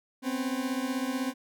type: beating tone pair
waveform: 40% pulse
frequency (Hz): 252.1 / 268.1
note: B3 / C4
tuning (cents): +36 / +42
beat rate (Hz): 16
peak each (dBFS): -31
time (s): 0.22-1.34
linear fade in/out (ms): 50
effects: none